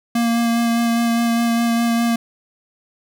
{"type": "tone with vibrato", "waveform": "square", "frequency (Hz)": 233.1, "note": "A#3", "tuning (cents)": 0, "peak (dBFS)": -16, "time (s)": [0.15, 2.16], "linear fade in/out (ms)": 5, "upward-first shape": "sine", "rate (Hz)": 4.9, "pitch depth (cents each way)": 13, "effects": []}